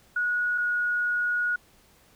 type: tone pair in turn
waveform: sine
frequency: 1457 / 1451 Hz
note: F#6 / F#6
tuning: -27 / -34 cents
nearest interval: unison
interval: 7 cents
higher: first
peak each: -23 dBFS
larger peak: neither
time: 0.16-0.58 / 0.58-1.56 s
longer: second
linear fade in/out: 5 ms
effects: pink hiss -59 dBFS RMS until 2.15 s